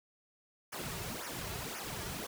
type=noise with flanger; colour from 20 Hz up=pink; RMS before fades=-41 dBFS; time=0.72-2.27 s; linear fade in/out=10 ms; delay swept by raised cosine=0.24 to 3.94 ms; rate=1.9 Hz; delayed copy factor=-0.95; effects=none